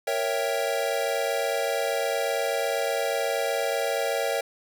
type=chord; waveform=square; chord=A# diminished seventh; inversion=none; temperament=equal; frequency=466.2 / 554.4 / 659.3 / 784 Hz; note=A#4 / C#5 / E5 / G5; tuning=0 / 0 / 0 / 0 cents; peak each=-31 / -29 / -31 / -33 dBFS; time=0.07-4.41 s; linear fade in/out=5 ms; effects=none